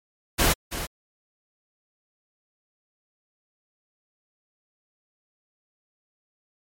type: noise with echo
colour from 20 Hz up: pink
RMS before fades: -20 dBFS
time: 0.38-0.54 s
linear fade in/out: 20 ms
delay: 330 ms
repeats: 1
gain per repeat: -11 dB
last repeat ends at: 0.87 s
effects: MP3 64 kbps